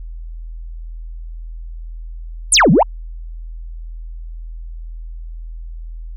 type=exponential two-way sweep; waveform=sine; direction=down then up; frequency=11175 to 140.7 to 1034 Hz; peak=-6 dBFS; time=2.52-2.83 s; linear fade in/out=5 ms; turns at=2.71 s; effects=tanh soft clip ceiling -3 dBFS + added 41 Hz sine -27 dBFS peak until 6.16 s